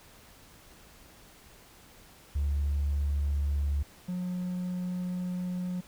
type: tone pair in turn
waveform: triangle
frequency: 71.6 / 180.42 Hz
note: D2 / F#3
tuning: -43 / -43 cents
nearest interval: octave + major third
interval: 1600 cents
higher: second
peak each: -22 / -28 dBFS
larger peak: first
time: 2.35-3.83 / 4.08-5.81 s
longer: second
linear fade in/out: 10 ms
effects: tanh soft clip ceiling -23 dBFS + pink hiss -55 dBFS RMS until 5.87 s